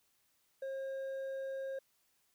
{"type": "tone with hard clipping", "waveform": "sine", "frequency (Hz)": 537, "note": "C5", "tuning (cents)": 45, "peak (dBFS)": -39, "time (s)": [0.62, 1.79], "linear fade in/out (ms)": 5, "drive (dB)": 4, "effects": ["white hiss -75 dBFS RMS until 2.34 s"]}